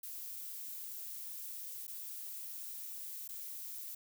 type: noise with dropouts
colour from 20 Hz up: violet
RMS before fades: -45 dBFS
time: 0.03-3.95 s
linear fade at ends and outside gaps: 5 ms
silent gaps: 1.869-1.878 / 3.278-3.289 s
effects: none